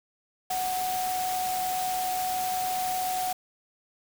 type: tone in noise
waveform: sine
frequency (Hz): 740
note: F#5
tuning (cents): 0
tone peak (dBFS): -27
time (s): 0.5-3.33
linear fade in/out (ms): 5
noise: white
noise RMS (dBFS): -35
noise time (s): 0.5-3.33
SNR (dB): +5
effects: none